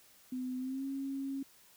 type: tone with pitch glide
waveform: sine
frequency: 254.3 to 272.6 Hz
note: C4 to C#4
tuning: -49 to -29 cents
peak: -35 dBFS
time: 0.32-1.43 s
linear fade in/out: 5 ms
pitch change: +120 cents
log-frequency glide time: 0.58-0.85 s
effects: white hiss -62 dBFS RMS until 1.76 s